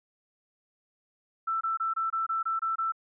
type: tone bursts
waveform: sine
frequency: 1330 Hz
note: E6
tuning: 15 cents sharp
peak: -26 dBFS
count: 9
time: 1.47-2.922 s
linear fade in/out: 10 ms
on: 140 ms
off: 24 ms
effects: none